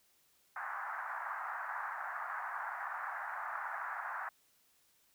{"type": "band-pass noise", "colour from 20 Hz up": "white", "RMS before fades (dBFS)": -41, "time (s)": [0.56, 4.29], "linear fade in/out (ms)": 2, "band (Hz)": [740, 1700], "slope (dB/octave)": 48, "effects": ["white hiss -71 dBFS RMS until 5.14 s"]}